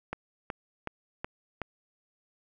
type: click train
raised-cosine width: 0.5 ms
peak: -18 dBFS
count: 5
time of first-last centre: 0.13-1.617 s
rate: 2.69 Hz
effects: 10-bit